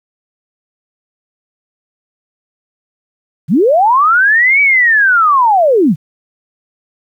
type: linear two-way sweep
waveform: sine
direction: up then down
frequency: 124 to 2296 to 124 Hz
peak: -6 dBFS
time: 3.48-5.96 s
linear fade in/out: 50 ms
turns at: 4.61 s
effects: 8-bit